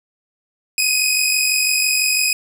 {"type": "tone pair together", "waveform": "15% pulse", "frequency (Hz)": [2488, 2534], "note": ["D#7", "D#7"], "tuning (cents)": [-1, 31], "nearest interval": "unison", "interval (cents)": 32, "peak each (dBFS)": -11, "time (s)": [0.78, 2.33], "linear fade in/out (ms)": 2, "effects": []}